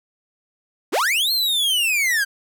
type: linear two-way sweep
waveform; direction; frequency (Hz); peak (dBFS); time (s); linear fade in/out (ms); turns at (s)
45% pulse; up then down; 211.4 to 4274 to 1540; -17; 0.92-2.25; 20; 1.32
effects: none